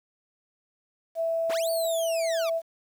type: tone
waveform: sine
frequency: 659.3 Hz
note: E5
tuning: in tune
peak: -24 dBFS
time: 1.15-2.62 s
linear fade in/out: 50 ms
type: linear two-way sweep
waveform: 15% pulse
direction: up then down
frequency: 82.4 to 4599 to 1093 Hz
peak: -27 dBFS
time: 1.49-2.5 s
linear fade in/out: 10 ms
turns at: 1.7 s
effects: 9-bit